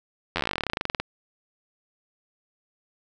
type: slowing click train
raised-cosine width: 0.3 ms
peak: -9 dBFS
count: 25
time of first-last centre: 0.36-1 s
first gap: 11 ms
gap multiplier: 1.07
effects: none